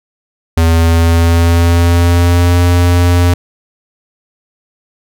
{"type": "tone with pitch glide", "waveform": "square", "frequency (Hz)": [82.41, 87.82], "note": ["E2", "F2"], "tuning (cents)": [0, 10], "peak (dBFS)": -7, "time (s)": [0.57, 3.34], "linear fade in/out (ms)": 5, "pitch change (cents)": 110, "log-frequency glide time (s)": [0.67, 2.59], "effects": []}